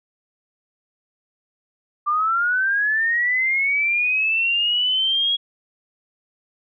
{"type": "linear sweep", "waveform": "sine", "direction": "up", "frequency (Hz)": [1174.7, 3322], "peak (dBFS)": -17, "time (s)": [2.06, 5.37], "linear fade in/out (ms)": 20, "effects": []}